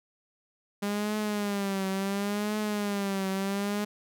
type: tone with vibrato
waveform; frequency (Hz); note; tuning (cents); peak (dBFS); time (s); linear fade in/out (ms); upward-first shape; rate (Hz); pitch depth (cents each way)
sawtooth; 201.8; G#3; -49; -24; 0.82-3.85; 10; triangle; 0.71; 100
effects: none